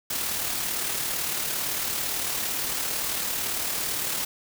white noise with amplitude modulation, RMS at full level -27 dBFS, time 0.1-4.25 s, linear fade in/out 5 ms, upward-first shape sine, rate 37.8 Hz, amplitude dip 35%, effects none

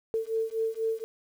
sine beating tone pair, 445.5 / 449.6 Hz, A4 / A4, +22 / +37 cents, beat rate 4.1 Hz, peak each -30 dBFS, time 0.14-1.04 s, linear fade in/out 0 ms, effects 9-bit

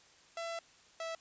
sawtooth tone pair in turn, 670 / 656.2 Hz, E5 / E5, +28 / -8 cents, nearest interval unison, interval 36 cents, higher first, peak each -34 / -34 dBFS, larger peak neither, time 0.37-0.59 / 1-1.15 s, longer first, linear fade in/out 2 ms, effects white hiss -62 dBFS RMS until 1.2 s + resampled to 16000 Hz

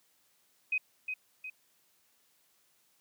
sine tone with echo, 2515 Hz, D#7, 18 cents sharp, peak -27 dBFS, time 0.72-0.78 s, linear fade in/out 5 ms, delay 360 ms, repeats 2, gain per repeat -6 dB, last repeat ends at 1.5 s, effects white hiss -70 dBFS RMS until 3 s + high-pass 100 Hz 12 dB/octave

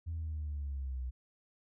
sine exponential sweep, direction down, 84 to 61.74 Hz, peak -34 dBFS, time 0.06-1.11 s, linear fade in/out 20 ms, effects tanh soft clip ceiling -32 dBFS

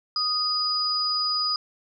sine tone pair together, 1244 / 4940 Hz, D#6 / D#8, -1 / -13 cents, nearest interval 2 octaves, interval 2388 cents, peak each -29 / -23 dBFS, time 0.16-1.56 s, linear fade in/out 2 ms, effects none

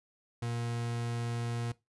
40% pulse tone, 118 Hz, A#2, 22 cents sharp, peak -32 dBFS, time 0.42-1.72 s, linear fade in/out 5 ms, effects noise-tail reverb RT60 0.2 s tail -19 dB re dry + resampled to 24000 Hz

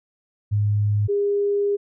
sine tone pair in turn, 103.83 / 405.6 Hz, G#2 / G#4, 0 / -41 cents, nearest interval 2 octaves, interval 2359 cents, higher second, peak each -17 / -18 dBFS, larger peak first, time 0.51-1.08 / 1.08-1.77 s, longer second, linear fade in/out 20 ms, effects none

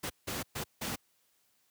pink noise bursts at uneven times, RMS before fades -36 dBFS, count 4, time 0.03-0.1 / 0.27-0.43 / 0.55-0.64 / 0.81-0.96 s, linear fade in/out 10 ms, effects white hiss -72 dBFS RMS until 1.7 s + high-pass 80 Hz 12 dB/octave

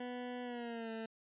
20% pulse tone with pitch glide, 246.9 to 223.8 Hz, B3 to A3, 0 to +30 cents, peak -36 dBFS, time 0-1.06 s, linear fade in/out 5 ms, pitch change -170 cents, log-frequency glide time 0.43-0.92 s, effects resampled to 8000 Hz

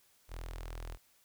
sawtooth tone with notch filter, 41.19 Hz, E1, 1 cent flat, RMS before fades -43 dBFS, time 0.28-0.98 s, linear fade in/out 50 ms, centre 190 Hz, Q 0.54, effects white hiss -68 dBFS RMS until 1.24 s

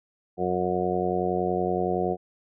harmonic tone, 90.7 Hz, F#2, 34 cents flat, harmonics 1 / 2 / 3 / 4 / 5 / 6 / 7 / 8, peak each -39 / -31 / -39 / -28 / -30 / -34 / -34 / -29 dBFS, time 0.37-2.17 s, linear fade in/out 50 ms, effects none

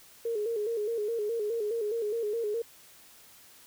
sine tone with vibrato, 440 Hz, A4, in tune, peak -28 dBFS, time 0.25-2.62 s, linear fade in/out 5 ms, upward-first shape square, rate 4.8 Hz, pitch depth 88 cents each way, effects white hiss -55 dBFS RMS until 3.66 s

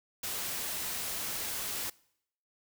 white noise, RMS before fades -36 dBFS, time 0.23-1.9 s, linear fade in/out 5 ms, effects noise-tail reverb RT60 0.7 s tail -23 dB re dry

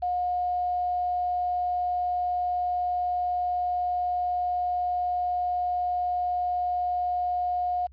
sine tone with quantisation, 718 Hz, F5, 48 cents sharp, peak -24 dBFS, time 0.02-7.87 s, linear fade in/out 10 ms, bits 8, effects added 66 Hz sine -48 dBFS peak until 7.92 s + resampled to 11025 Hz

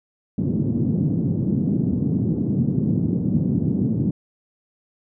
white band-pass noise, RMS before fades -21 dBFS, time 0.38-4.11 s, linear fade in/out 5 ms, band 110 to 250 Hz, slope 24 dB/octave, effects none

